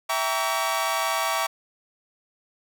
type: chord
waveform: sawtooth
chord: E diminished seventh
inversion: none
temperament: equal with one note detuned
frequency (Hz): 659.3 / 784 / 932.3 / 1135.3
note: E5 / G5 / Bb5 / Db6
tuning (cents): 0 / 0 / 0 / +41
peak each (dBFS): -25 / -27 / -26 / -23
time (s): 0.09-1.47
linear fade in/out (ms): 10
effects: none